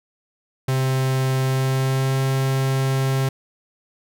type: tone with pitch glide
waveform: 45% pulse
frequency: 131.6 to 133.67 Hz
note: C3 to C3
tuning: +10 to +37 cents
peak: -18 dBFS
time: 0.68-3.29 s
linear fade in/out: 5 ms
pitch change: +27 cents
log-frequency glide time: 1.4-2.21 s
effects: none